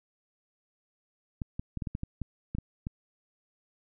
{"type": "clicks", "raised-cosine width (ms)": 5, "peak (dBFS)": -21, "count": 11, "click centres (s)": [1.418, 1.595, 1.773, 1.822, 1.872, 1.951, 2.034, 2.217, 2.55, 2.585, 2.869], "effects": []}